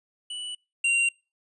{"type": "tone pair in turn", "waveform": "square", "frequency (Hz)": [2960, 2763], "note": ["F#7", "F7"], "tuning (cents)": [0, -19], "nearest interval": "minor second", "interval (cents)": 119, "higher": "first", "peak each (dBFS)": [-33, -21], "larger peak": "second", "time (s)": [[0.3, 0.55], [0.84, 1.09]], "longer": "neither", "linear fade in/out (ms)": 5, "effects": ["noise-tail reverb RT60 0.3 s tail -26 dB re dry", "resampled to 24000 Hz"]}